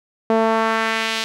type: tone with band-pass filter sweep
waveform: sawtooth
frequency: 223.3 Hz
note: A3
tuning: 26 cents sharp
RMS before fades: -19 dBFS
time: 0.3-1.24 s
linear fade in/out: 0 ms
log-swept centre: 570 to 3800 Hz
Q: 1.2
effects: none